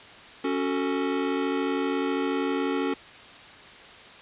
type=chord; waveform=square; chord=F# minor; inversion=second; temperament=just; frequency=277.5 / 370 / 444 Hz; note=C#4 / F#4 / A4; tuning=+2 / 0 / +16 cents; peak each=-28 / -31 / -31 dBFS; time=0.44-2.94 s; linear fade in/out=5 ms; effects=white hiss -46 dBFS RMS until 4.21 s + resampled to 8000 Hz